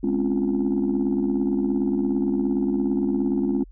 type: chord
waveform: sine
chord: Db major seventh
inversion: second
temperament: just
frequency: 207.9 / 259.9 / 277.2 / 346.5 Hz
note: Ab3 / C4 / Db4 / F4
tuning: +2 / -11 / 0 / -14 cents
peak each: -24 / -25 / -23 / -25 dBFS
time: 0.03-3.64 s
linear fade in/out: 10 ms
effects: tanh soft clip ceiling -14 dBFS + added 43 Hz sine -42 dBFS peak until 3.71 s